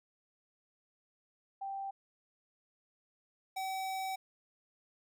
sine / square tone pair in turn, 784 / 763.4 Hz, G5 / G5, 0 / -46 cents, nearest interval unison, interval 46 cents, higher first, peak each -37 / -36 dBFS, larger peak second, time 1.61-1.91 / 3.56-4.16 s, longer second, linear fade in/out 10 ms, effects none

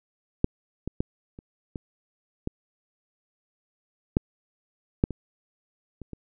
clicks, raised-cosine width 3 ms, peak -6 / -17 / -12 / -29 / -20 / -15 / -6 / -6 / -20 / -26 / -24 dBFS, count 11, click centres 0.444 / 0.876 / 1.005 / 1.389 / 1.758 / 2.474 / 4.169 / 5.039 / 5.107 / 6.017 / 6.133 s, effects none

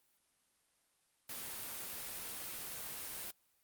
white noise, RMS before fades -44 dBFS, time 1.29-3.31 s, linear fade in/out 5 ms, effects white hiss -75 dBFS RMS until 3.63 s + Opus 32 kbps

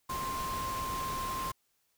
sine tone in noise, 1052 Hz, C6, 9 cents sharp, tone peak -34 dBFS, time 0.09-1.52 s, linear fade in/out 10 ms, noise pink, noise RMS -40 dBFS, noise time 0.09-1.52 s, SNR +3 dB, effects white hiss -75 dBFS RMS until 1.97 s

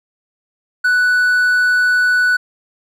triangle tone, 1484 Hz, F#6, 5 cents sharp, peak -9 dBFS, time 0.84-2.37 s, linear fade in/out 10 ms, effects none

